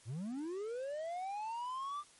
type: linear sweep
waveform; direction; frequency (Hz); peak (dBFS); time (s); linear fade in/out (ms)
triangle; up; 98 to 1200; -36; 0.05-2.04; 50
effects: white hiss -62 dBFS RMS until 2.19 s + MP3 48 kbps